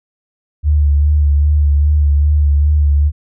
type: tone with vibrato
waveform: sine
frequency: 73.42 Hz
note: D2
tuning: in tune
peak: -8 dBFS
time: 0.63-3.12 s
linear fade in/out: 50 ms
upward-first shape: sine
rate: 2.5 Hz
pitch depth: 37 cents each way
effects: none